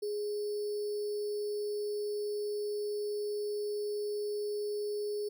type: tone with sample-and-hold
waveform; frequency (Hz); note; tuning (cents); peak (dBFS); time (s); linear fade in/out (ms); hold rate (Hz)
sine; 415.3; G#4; 0; -32; 0.02-5.29; 10; 4900
effects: none